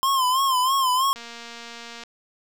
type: tone with vibrato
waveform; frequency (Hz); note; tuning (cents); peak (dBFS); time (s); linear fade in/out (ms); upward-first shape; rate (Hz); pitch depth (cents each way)
square; 1046.5; C6; 0; -19; 0.03-1.13; 0; sine; 3.1; 84
type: click train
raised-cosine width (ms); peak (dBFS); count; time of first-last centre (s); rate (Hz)
0.2; -22; 206; 1.16-2.036; 234
effects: none